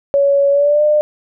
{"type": "tone with pitch glide", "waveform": "sine", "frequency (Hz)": [561, 601.3], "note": ["C#5", "D5"], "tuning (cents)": [21, 41], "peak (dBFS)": -9, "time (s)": [0.14, 1.01], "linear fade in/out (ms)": 0, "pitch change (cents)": 120, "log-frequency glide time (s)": [0.51, 0.83], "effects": []}